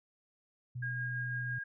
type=tone; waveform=sine; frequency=123.47 Hz; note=B2; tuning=in tune; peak=-37 dBFS; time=0.75-1.59 s; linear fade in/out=10 ms
type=tone with tremolo; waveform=sine; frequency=1626 Hz; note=G#6; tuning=37 cents flat; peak=-35 dBFS; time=0.82-1.64 s; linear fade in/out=10 ms; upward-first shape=sine; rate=6 Hz; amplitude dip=25%
effects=none